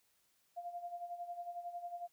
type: tone with tremolo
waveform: sine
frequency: 698.5 Hz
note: F5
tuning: in tune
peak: -39 dBFS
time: 0.56-2.08 s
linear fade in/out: 20 ms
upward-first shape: sine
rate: 11 Hz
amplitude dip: 70%
effects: white hiss -75 dBFS RMS until 2.12 s